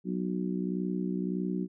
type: harmonic tone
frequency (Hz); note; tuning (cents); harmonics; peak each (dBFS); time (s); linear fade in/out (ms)
61.7; B1; -1; 3 / 4 / 5 / 6; -31 / -37 / -36 / -38; 0.04-1.68; 50
effects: none